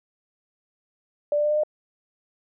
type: tone with pitch steps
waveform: sine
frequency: 587.3 / 592.4 / 597.6 / 602.8 / 608 Hz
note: D5 / D5 / D5 / D5 / D#5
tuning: 0 / +15 / +30 / +45 / -40 cents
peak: -19 dBFS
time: 1.32-1.635 s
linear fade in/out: 2 ms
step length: 63 ms
effects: none